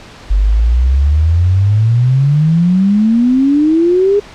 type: exponential sweep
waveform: sine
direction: up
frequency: 46.83 to 415.3 Hz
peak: -7 dBFS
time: 0.3-4.2 s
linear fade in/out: 10 ms
effects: pink hiss -35 dBFS RMS until 4.34 s + low-pass 5000 Hz 12 dB/octave